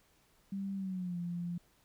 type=tone with pitch glide; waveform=sine; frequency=196 to 173.61 Hz; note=G3 to F3; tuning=0 to -10 cents; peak=-35 dBFS; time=0.52-1.58 s; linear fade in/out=5 ms; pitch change=-210 cents; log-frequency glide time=0.75-1.18 s; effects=pink hiss -69 dBFS RMS until 1.84 s